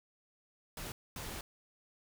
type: noise bursts at uneven times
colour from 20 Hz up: pink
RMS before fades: -43 dBFS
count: 2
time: 0.77-0.92 / 1.16-1.41 s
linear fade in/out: 2 ms
effects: none